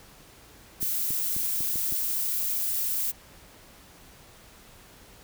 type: noise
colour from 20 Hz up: violet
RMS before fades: -28 dBFS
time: 0.8-3.12 s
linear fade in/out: 20 ms
type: clicks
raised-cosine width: 3 ms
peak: -26 dBFS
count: 6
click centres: 0.829 / 1.106 / 1.365 / 1.607 / 1.758 / 1.924 s
effects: pink hiss -52 dBFS RMS until 5.23 s